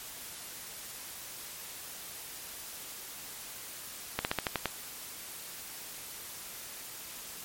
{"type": "slowing click train", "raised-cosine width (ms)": 0.3, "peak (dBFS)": -12, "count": 7, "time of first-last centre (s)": [4.19, 4.657], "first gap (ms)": 59, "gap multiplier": 1.11, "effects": ["white hiss -44 dBFS RMS until 7.44 s", "MP3 64 kbps"]}